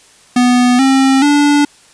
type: tone with pitch steps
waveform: square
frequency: 246.9 / 267.7 / 290.2 Hz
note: B3 / C4 / D4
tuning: 0 / +40 / -21 cents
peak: -8 dBFS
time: 0.36-1.65 s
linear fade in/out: 5 ms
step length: 430 ms
effects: white hiss -45 dBFS RMS until 1.93 s + resampled to 22050 Hz